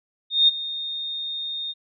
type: tone with ADSR envelope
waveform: sine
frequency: 3674 Hz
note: A#7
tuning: 26 cents flat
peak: -11 dBFS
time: 0.3-1.74 s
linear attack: 180 ms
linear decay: 21 ms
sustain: -16 dB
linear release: 36 ms
effects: none